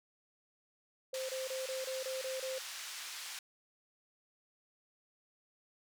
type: tone bursts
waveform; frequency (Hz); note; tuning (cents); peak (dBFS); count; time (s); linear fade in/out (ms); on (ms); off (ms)
sine; 523.3; C5; 0; -37; 8; 1.13-2.585; 5; 160; 25
type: band-pass noise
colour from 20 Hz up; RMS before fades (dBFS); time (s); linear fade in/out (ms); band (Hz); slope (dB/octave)
white; -45; 1.14-3.39; 2; 1200 to 6800; 12
effects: none

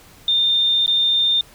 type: tone with dropouts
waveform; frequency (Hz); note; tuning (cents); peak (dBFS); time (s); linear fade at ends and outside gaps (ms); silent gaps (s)
sine; 3617; A7; +47; -14; 0.28-1.41; 2; 0.862-0.878
effects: pink hiss -47 dBFS RMS until 1.54 s

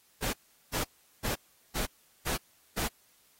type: noise bursts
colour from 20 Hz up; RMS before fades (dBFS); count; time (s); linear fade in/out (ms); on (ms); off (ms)
pink; -32; 6; 0.22-2.88; 10; 110; 400
effects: white hiss -65 dBFS RMS until 3.39 s + AAC 48 kbps

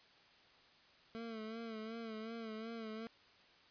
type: tone with vibrato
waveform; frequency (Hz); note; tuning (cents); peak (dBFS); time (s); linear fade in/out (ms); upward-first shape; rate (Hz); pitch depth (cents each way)
25% pulse; 223.8; A3; +30; -40; 1.15-3.07; 0; sine; 2.7; 56
effects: white hiss -65 dBFS RMS until 3.7 s + resampled to 11025 Hz

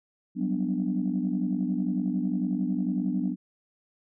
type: chord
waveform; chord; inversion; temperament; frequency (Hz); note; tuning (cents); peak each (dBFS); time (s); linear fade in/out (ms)
sine; G major seventh; third; equal; 185 / 196 / 246.9 / 293.7; F#3 / G3 / B3 / D4; 0 / 0 / 0 / 0; -29 / -31 / -29 / -31; 0.35-3.36; 50
effects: tanh soft clip ceiling -16 dBFS

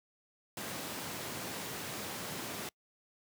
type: high-pass noise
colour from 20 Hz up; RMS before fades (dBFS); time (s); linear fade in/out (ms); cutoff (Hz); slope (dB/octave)
pink; -41; 0.57-2.69; 2; 130; 12
effects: noise-tail reverb RT60 0.1 s tail -26 dB re dry + high-pass 80 Hz 12 dB/octave

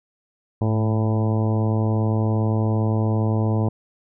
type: harmonic tone with a mistuned harmonic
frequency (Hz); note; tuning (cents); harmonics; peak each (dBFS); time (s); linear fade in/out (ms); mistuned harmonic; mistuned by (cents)
110; A2; 0; 1 / 2 / 3 / 4 / 5 / 6 / 7 / 8 / 9; -19 / -25 / -29 / -31 / -33 / -35 / -36 / -37 / -38; 0.61-3.69; 5; 1; -41
effects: none

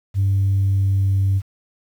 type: tone with pitch glide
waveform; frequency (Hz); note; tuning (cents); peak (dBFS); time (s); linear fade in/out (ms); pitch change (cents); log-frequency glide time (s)
sine; 97.9 to 97.06; G2 to G2; -2 to -17; -13; 0.14-1.42; 50; -15; 0.28-1.21
effects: tanh soft clip ceiling -12 dBFS + 8-bit

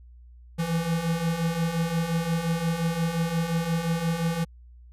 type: beating tone pair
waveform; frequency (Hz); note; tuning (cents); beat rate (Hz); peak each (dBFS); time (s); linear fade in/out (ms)
square; 162.2 / 167.9; E3 / E3; -28 / +32; 5.7; -31 / -26; 0.58-4.45; 20
effects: added 60 Hz sine -46 dBFS peak until 4.92 s + resampled to 32000 Hz

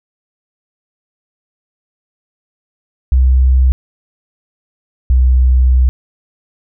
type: tone pair in turn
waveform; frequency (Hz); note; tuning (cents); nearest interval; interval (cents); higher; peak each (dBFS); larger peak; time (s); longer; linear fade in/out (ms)
sine; 64.4 / 63.4; C2 / B1; -27 / +46; unison; 27; first; -6; neither; 3.12-3.72 / 5.1-5.89; second; 0
effects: none

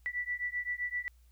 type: beating tone pair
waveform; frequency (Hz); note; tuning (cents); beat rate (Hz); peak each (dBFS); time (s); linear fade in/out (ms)
sine; 1960 / 1967.7; B6 / B6; -14 / -7; 7.7; -36 / -36; 0.06-1.08; 0
effects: added 60 Hz sine -58 dBFS peak until 1.31 s + white hiss -73 dBFS RMS until 1.31 s

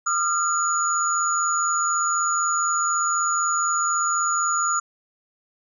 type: tone cluster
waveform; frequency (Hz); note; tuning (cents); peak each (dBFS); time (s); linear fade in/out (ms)
sine; 1211 / 1375 / 6870; D#6 / F6 / A8; -47 / -27 / -42; -24; 0.06-4.8; 10
effects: none

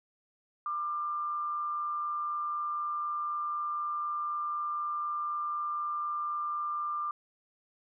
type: tone with amplitude modulation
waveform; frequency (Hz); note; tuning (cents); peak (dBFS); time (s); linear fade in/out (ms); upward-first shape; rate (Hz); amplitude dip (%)
sine; 1191; D6; +24; -29; 0.66-7.11; 2; sine; 164; 35
effects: none

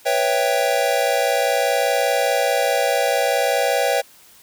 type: chord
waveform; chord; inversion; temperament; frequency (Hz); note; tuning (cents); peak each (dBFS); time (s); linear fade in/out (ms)
square; C# half-diminished seventh; third; equal; 493.9 / 554.4 / 659.3 / 784; B4 / C#5 / E5 / G5; 0 / 0 / 0 / 0; -24 / -22 / -24 / -23; 0.05-4.02; 20
effects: white hiss -49 dBFS RMS until 4.42 s

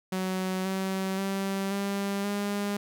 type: tone with pitch steps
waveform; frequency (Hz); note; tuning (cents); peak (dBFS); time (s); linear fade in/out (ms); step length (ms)
sawtooth; 186.9 / 190.83 / 194.84 / 198.93 / 203.1; F#3 / G3 / G3 / G3 / G#3; +18 / -46 / -10 / +26 / -38; -24; 0.12-2.77; 5; 530
effects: none

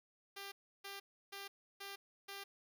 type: tone bursts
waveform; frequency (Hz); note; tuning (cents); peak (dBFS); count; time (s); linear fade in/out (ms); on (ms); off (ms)
5% pulse; 396.8; G4; +21; -35; 5; 0.36-2.44; 10; 160; 320
effects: none

